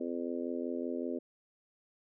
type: harmonic tone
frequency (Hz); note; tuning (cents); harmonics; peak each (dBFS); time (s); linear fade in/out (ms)
85.3; F2; -40; 3 / 4 / 5 / 6 / 7; -37 / -39 / -41 / -43 / -44; 0-1.19; 10
effects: none